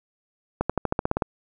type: accelerating click train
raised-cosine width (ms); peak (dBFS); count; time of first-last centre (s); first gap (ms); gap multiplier
1; -8; 10; 0.61-1.222; 86; 0.94
effects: none